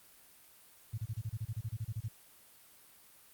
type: tone bursts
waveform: sine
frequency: 110 Hz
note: A2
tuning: in tune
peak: -34 dBFS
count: 15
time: 0.93-2.085 s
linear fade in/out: 10 ms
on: 49 ms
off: 30 ms
effects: white hiss -60 dBFS RMS until 3.33 s + Opus 32 kbps